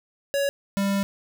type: tone pair in turn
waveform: square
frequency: 560 / 197.99 Hz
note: C#5 / G3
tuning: +18 / +18 cents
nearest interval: octave + tritone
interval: 1800 cents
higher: first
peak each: -22 dBFS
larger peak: neither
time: 0.34-0.49 / 0.77-1.03 s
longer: second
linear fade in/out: 0 ms
effects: none